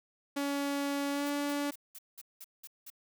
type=tone with pitch glide; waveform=sawtooth; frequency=282.3 to 287.4 Hz; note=C#4 to D4; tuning=+32 to -37 cents; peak=-27 dBFS; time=0.36-1.71 s; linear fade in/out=10 ms; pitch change=+31 cents; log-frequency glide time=1.11-1.27 s
type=noise bursts; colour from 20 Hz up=blue; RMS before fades=-47 dBFS; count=8; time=1.26-2.902 s; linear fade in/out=5 ms; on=39 ms; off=190 ms
effects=none